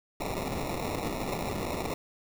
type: noise with sample-and-hold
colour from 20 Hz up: blue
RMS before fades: -33 dBFS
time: 0.2-1.94 s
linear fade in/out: 2 ms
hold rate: 1575 Hz
effects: none